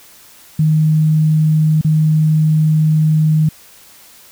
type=tone with dropouts; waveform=sine; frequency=155.56 Hz; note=D#3; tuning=in tune; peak=-9 dBFS; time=0.59-3.49 s; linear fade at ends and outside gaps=5 ms; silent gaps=1.813-1.846 s; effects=white hiss -43 dBFS RMS until 4.31 s